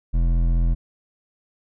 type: tone with hard clipping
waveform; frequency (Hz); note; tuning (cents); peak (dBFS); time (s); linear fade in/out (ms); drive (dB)
triangle; 42.28; E1; +45; -18; 0.13-0.75; 20; 14
effects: none